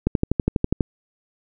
click train, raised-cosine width 3 ms, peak -5 dBFS, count 10, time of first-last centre 0.07-0.808 s, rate 12.2 Hz, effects none

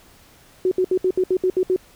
sine tone bursts, 370 Hz, F#4, in tune, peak -15 dBFS, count 9, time 0.65-1.762 s, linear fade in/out 2 ms, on 64 ms, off 67 ms, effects pink hiss -51 dBFS RMS until 1.95 s

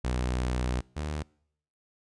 sawtooth tone pair in turn, 62.1 / 75.3 Hz, B1 / D2, +10 / +44 cents, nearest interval minor third, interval 334 cents, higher second, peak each -23 / -27 dBFS, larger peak first, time 0.04-0.81 / 0.96-1.23 s, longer first, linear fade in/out 10 ms, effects noise-tail reverb RT60 0.7 s tail -26 dB re dry + resampled to 22050 Hz

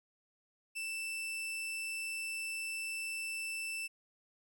40% pulse tone, 2659 Hz, E7, 14 cents sharp, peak -36 dBFS, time 0.75-3.88 s, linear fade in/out 20 ms, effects none

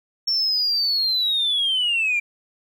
sine linear sweep, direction down, 5470 to 2349 Hz, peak -17 dBFS, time 0.27-2.2 s, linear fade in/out 10 ms, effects tanh soft clip ceiling -15 dBFS + 9-bit

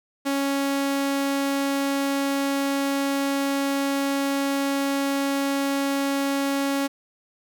sawtooth tone, 277.2 Hz, C#4, in tune, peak -18 dBFS, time 0.25-6.88 s, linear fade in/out 20 ms, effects none

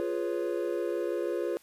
triangle chord, C# dominant seventh, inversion first, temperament equal, 349.2 / 415.3 / 493.9 / 554.4 Hz, E#4 / G#4 / B4 / C#5, 0 / 0 / 0 / 0 cents, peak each -30 / -33 / -33 / -34 dBFS, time 0-1.57 s, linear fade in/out 0 ms, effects white hiss -60 dBFS RMS until 1.62 s + resampled to 32000 Hz

